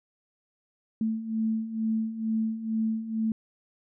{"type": "beating tone pair", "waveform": "sine", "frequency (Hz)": [220, 222.2], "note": ["A3", "A3"], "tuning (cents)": [0, 17], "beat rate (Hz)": 2.2, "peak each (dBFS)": [-32, -27], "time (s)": [1.01, 3.32], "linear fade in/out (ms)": 2, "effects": []}